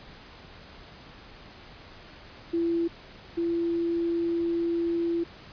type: tone pair in turn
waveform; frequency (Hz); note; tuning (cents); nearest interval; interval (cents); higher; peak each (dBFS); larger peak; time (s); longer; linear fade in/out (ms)
sine; 336.8 / 338.4; E4 / E4; +37 / +45; unison; 8; second; -23 / -24; first; 2.53-2.88 / 3.37-5.24; second; 10
effects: pink hiss -48 dBFS RMS until 5.52 s + resampled to 11025 Hz